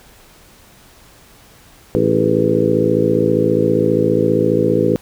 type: harmonic tone with a mistuned harmonic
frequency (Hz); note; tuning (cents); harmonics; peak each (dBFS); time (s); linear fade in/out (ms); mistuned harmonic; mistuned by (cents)
54.9; A1; -3; 2 / 3 / 4 / 5 / 6 / 7 / 8 / 9; -23 / -21 / -22 / -21 / -19 / -19 / -21 / -18; 1.95-4.96; 0; 7; +74
effects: pink hiss -46 dBFS RMS until 5.01 s